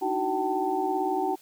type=tone cluster; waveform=sine; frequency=302.1 / 320 / 375.3 / 767 / 889 Hz; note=D4 / D#4 / F#4 / G5 / A5; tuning=+49 / +49 / +25 / -38 / +18 cents; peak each=-34 / -34 / -29 / -28 / -32 dBFS; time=0.01-1.36 s; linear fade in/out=20 ms; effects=white hiss -56 dBFS RMS until 1.41 s